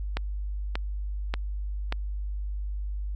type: click train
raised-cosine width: 0.3 ms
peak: -13 dBFS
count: 4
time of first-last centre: 0.17-1.924 s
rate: 1.71 Hz
effects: added 50 Hz sine -29 dBFS peak until 3.15 s